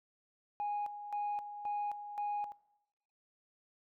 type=tone with tremolo; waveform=sine; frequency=826 Hz; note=G#5; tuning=10 cents flat; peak=-32 dBFS; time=0.6-2.52 s; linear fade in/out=0 ms; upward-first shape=square; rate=1.9 Hz; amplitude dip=70%; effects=noise-tail reverb RT60 0.9 s tail -20 dB re dry + tanh soft clip ceiling -31 dBFS